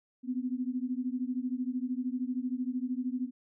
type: beating tone pair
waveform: sine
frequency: 246.9 / 259.9 Hz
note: B3 / C4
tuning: 0 / -11 cents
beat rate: 13 Hz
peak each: -33 / -34 dBFS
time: 0.23-3.31 s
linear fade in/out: 50 ms
effects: none